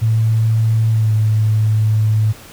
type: tone with pitch glide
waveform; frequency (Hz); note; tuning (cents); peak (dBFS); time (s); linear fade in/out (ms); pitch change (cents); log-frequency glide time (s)
sine; 111.6 to 108.3; A2 to A2; +25 to -27; -11; 0.01-2.33; 20; -52; 0.91-1.12
effects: pink hiss -39 dBFS RMS until 2.52 s